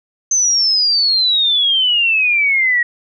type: exponential sweep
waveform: sine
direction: down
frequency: 6272 to 1894 Hz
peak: -11 dBFS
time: 0.31-2.83 s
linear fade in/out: 5 ms
effects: none